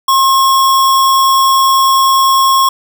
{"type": "tone with sample-and-hold", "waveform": "sine", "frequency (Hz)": 1071, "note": "C6", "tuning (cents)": 40, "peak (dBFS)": -6, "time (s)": [0.08, 2.69], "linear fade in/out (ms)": 5, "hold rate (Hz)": 4410, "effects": []}